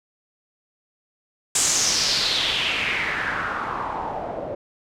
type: noise with low-pass filter sweep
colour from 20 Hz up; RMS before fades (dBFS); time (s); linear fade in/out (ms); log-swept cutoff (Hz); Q
white; -24; 1.55-4.55; 5; 7900 to 540; 4
effects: none